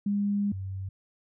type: tone pair in turn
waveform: sine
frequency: 202.9 / 95.76 Hz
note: G#3 / G2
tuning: -40 / -40 cents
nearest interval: octave + minor second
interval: 1300 cents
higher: first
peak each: -24 / -32 dBFS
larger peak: first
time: 0.06-0.52 / 0.52-0.89 s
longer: first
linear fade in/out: 5 ms
effects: none